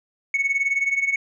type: tone with tremolo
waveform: sine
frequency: 2214 Hz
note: C#7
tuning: 3 cents flat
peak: -14 dBFS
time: 0.34-1.16 s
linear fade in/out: 2 ms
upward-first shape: sine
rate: 19 Hz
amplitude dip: 80%
effects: tanh soft clip ceiling -16 dBFS